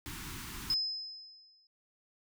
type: band-stop noise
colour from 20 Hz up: pink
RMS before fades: -43 dBFS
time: 0.06-0.74 s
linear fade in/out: 0 ms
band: 370 to 910 Hz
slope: 48 dB/octave
type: tone with exponential decay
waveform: sine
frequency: 5100 Hz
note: D#8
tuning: 42 cents sharp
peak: -26 dBFS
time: 0.7-1.67 s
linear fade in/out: 2 ms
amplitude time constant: 210 ms
effects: none